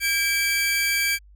sawtooth tone pair together, 1615 / 2316 Hz, G#6 / D7, -49 / -25 cents, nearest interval tritone, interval 624 cents, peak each -23 / -18 dBFS, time 0-1.19 s, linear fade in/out 50 ms, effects added 50 Hz sine -47 dBFS peak until 1.35 s

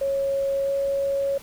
sine tone with pitch glide, 550 to 553.5 Hz, C#5 to C#5, -14 to -3 cents, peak -21 dBFS, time 0.01-1.38 s, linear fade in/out 5 ms, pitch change +11 cents, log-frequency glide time 0.64-0.7 s, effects added 60 Hz sine -53 dBFS peak until 1.42 s + pink hiss -46 dBFS RMS until 1.42 s

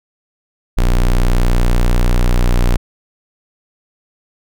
square tone, 30.19 Hz, B0, 38 cents flat, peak -10 dBFS, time 0.77-2.77 s, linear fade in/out 10 ms, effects none

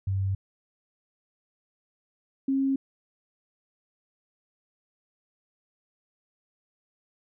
sine tone pair in turn, 96.7 / 270.3 Hz, G2 / C#4, -23 / -44 cents, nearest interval octave + tritone, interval 1779 cents, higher second, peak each -24 / -22 dBFS, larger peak second, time 0.07-0.35 / 2.48-2.76 s, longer neither, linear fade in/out 5 ms, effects none

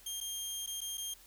15% pulse tone with dropouts, 3200 Hz, G7, 35 cents sharp, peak -30 dBFS, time 0.06-1.14 s, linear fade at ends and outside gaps 5 ms, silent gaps 0.204-0.21 / 0.663-0.673 / 0.807-0.814 / 0.973-0.978 s, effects added 43 Hz sine -64 dBFS peak until 1.26 s + white hiss -59 dBFS RMS until 1.26 s

